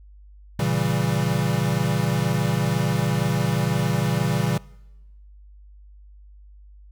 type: chord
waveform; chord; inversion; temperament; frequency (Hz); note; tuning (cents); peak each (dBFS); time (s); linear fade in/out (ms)
square; A# diminished seventh; none; equal; 116.54 / 138.59 / 164.81 / 196; A#2 / C#3 / E3 / G3; 0 / 0 / 0 / 0; -27 / -25 / -26 / -29; 0.59-4.58; 5
effects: noise-tail reverb RT60 1.0 s tail -23 dB re dry + added 50 Hz sine -44 dBFS peak until 6.91 s